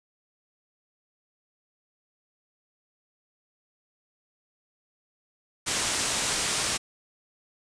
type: low-pass noise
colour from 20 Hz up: white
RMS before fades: -28 dBFS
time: 5.66-6.78 s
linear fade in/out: 20 ms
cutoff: 9200 Hz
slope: 48 dB/octave
effects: none